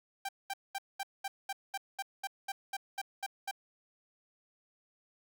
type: tone bursts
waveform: sawtooth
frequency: 786 Hz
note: G5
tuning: 4 cents sharp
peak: -31 dBFS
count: 14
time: 0.25-3.512 s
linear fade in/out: 5 ms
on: 38 ms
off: 210 ms
effects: none